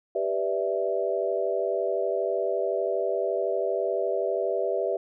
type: chord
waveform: sine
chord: E minor seventh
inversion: first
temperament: equal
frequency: 392 / 493.9 / 587.3 / 659.3 Hz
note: G4 / B4 / D5 / E5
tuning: 0 / 0 / 0 / 0 cents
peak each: -29 / -30 / -30 / -29 dBFS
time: 0.15-4.97 s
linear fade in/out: 5 ms
effects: none